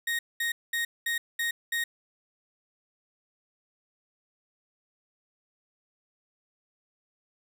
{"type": "tone bursts", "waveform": "35% pulse", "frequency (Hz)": 1864.7, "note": "A#6", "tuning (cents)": 0, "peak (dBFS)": -25, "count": 6, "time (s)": [0.07, 1.84], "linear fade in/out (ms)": 5, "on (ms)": 120, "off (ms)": 210, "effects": ["9-bit"]}